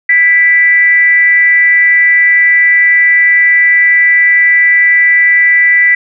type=tone with frequency modulation; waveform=sine; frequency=1975.5 Hz; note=B6; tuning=in tune; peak=-4 dBFS; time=0.09-5.95 s; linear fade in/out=5 ms; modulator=340 Hz; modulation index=0.33; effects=none